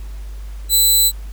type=tone; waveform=10% pulse; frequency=4000 Hz; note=B7; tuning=21 cents sharp; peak=-3 dBFS; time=0.69-1.12 s; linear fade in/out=50 ms; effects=added 50 Hz sine -27 dBFS peak until 1.32 s + pink hiss -47 dBFS RMS until 1.32 s